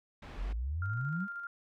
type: low-pass noise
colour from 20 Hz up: pink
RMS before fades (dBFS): -48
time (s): 0.22-0.53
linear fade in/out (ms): 5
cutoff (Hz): 2600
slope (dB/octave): 12
type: exponential sweep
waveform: sine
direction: up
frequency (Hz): 38.89 to 207.7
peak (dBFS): -32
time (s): 0.36-1.28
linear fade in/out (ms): 50
type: tone with tremolo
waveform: sine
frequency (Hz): 1396.9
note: F6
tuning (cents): 0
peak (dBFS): -37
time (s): 0.82-1.47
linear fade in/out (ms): 2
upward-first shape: square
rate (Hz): 13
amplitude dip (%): 30
effects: none